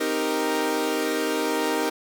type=chord; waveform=sawtooth; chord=C minor seventh; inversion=none; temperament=equal; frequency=261.6 / 311.1 / 392 / 466.2 Hz; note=C4 / Eb4 / G4 / Bb4; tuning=0 / 0 / 0 / 0 cents; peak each=-28 / -23 / -26 / -23 dBFS; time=0-1.9 s; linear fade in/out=10 ms; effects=none